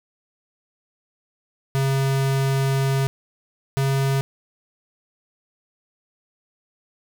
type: tone pair in turn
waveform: square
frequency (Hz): 135.6 / 136.13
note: C#3 / C#3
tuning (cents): -38 / -31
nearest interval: unison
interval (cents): 7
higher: second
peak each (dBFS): -19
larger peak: neither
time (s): 1.75-3.07 / 3.77-4.21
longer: first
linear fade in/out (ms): 0
effects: none